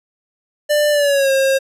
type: tone with pitch glide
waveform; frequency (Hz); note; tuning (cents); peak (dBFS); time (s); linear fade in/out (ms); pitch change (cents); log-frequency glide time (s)
square; 593 to 537.5; D5 to C5; +17 to +47; -13; 0.69-1.59; 20; -170; 0.91-1.31
effects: resampled to 32000 Hz